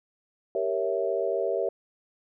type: chord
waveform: sine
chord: G diminished seventh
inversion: none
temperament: equal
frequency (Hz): 392 / 466.2 / 554.4 / 659.3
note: G4 / Bb4 / Db5 / Fb5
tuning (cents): 0 / 0 / 0 / 0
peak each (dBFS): -30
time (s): 0.55-1.69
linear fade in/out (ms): 2
effects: none